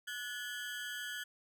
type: ring-modulated tone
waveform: 30% pulse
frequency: 1588 Hz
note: G6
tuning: 22 cents sharp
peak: -34 dBFS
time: 0.07-1.24 s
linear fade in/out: 10 ms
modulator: 123 Hz
effects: none